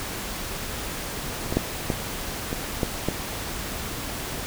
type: clicks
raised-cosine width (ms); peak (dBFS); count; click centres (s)
2; -13 / -6 / -10 / -15 / -8 / -9; 6; 1.525 / 1.57 / 1.902 / 2.529 / 2.832 / 3.086
effects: pink hiss -32 dBFS RMS until 4.46 s